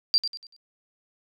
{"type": "tone with echo", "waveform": "sine", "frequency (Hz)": 4721, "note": "D8", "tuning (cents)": 8, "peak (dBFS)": -16, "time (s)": [0.14, 0.18], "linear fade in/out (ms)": 0, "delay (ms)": 96, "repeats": 4, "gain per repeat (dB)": -9, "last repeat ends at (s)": 0.564, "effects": []}